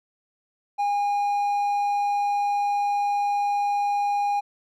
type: tone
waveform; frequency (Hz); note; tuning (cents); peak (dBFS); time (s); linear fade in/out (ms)
triangle; 815; G#5; -33; -19; 0.78-4.41; 20
effects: none